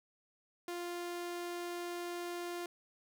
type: tone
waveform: sawtooth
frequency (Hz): 349.2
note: F4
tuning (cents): 0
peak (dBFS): -35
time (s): 0.68-2.66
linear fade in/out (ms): 2
effects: none